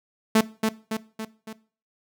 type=tone with echo; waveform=sawtooth; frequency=220 Hz; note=A3; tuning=in tune; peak=-11 dBFS; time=0.35-0.41 s; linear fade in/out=5 ms; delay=280 ms; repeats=4; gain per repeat=-5 dB; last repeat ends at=1.53 s; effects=noise-tail reverb RT60 0.4 s tail -19 dB re dry